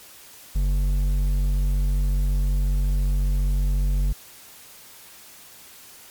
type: tone with hard clipping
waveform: triangle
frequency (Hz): 47.28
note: F#1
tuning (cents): +38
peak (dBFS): -20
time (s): 0.55-4.13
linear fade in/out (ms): 10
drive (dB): 11
effects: white hiss -46 dBFS RMS until 6.1 s + MP3 96 kbps